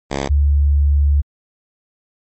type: tone pair in turn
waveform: 5% pulse / sine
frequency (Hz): 69.3 / 71.76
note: C#2 / D2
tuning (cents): 0 / -40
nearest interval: minor second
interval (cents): 60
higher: second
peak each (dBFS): -8 / -10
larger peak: first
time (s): 0.1-0.29 / 0.29-1.22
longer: second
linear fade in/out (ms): 20
effects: MP3 32 kbps